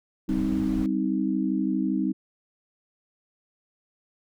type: chord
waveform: sine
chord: C minor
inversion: second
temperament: just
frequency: 196.22 / 261.6 / 314 Hz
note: G3 / C4 / Eb4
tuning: +2 / 0 / +16 cents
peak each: -27 dBFS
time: 0.28-2.13 s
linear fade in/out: 20 ms
type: noise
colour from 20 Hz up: brown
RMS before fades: -35 dBFS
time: 0.29-0.86 s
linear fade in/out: 0 ms
effects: none